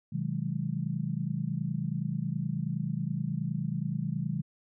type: chord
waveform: sine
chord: G# minor seventh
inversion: first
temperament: equal with one note detuned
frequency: 126.14 / 155.56 / 185 / 207.7 Hz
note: B2 / D#3 / F#3 / G#3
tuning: +37 / 0 / 0 / 0 cents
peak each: -36 / -32 / -36 / -37 dBFS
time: 0.12-4.42 s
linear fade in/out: 10 ms
effects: none